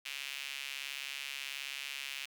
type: tone with high-pass filter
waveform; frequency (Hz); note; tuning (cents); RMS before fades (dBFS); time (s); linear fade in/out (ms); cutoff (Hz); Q
sawtooth; 138.59; C#3; 0; -42; 0.05-2.26; 10; 2600; 2.9
effects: none